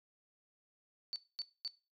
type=tone bursts; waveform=sine; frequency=4500 Hz; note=C#8; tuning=25 cents sharp; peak=-36 dBFS; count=3; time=1.13-1.677 s; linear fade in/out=0 ms; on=29 ms; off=230 ms; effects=noise-tail reverb RT60 0.3 s tail -18 dB re dry